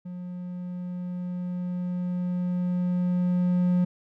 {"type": "tone with level ramp", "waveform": "triangle", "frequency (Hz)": 179, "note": "F3", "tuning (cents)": 43, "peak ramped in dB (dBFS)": [-32, -17], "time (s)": [0.05, 3.85], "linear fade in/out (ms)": 10, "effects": []}